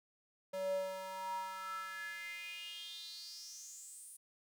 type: tone with high-pass filter sweep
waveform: square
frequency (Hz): 189.2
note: F#3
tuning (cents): +39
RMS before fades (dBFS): -44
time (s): 0.53-4.17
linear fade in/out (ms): 10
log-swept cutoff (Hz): 480 to 9900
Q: 7
effects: none